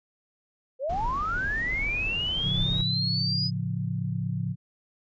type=linear sweep; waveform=sine; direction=up; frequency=493.9 to 5040 Hz; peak=-26 dBFS; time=0.79-3.51 s; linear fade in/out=50 ms
type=noise; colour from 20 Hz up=brown; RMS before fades=-34 dBFS; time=0.89-2.82 s; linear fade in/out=10 ms
type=chord; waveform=sine; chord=A augmented; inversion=none; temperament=equal; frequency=110 / 138.59 / 174.61 Hz; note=A2 / C#3 / E#3; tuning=0 / 0 / 0 cents; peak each=-31 dBFS; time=2.41-4.56 s; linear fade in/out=50 ms
effects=resampled to 16000 Hz